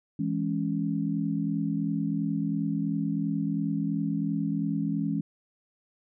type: chord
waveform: sine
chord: C# minor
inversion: first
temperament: equal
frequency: 164.81 / 207.7 / 277.2 Hz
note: E3 / G#3 / C#4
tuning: 0 / 0 / 0 cents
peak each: -30 dBFS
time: 0.19-5.21 s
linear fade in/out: 5 ms
effects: none